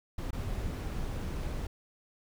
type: noise with dropouts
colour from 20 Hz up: brown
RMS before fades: -35 dBFS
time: 0.18-1.67 s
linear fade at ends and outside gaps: 5 ms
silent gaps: 0.308-0.329 s
effects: none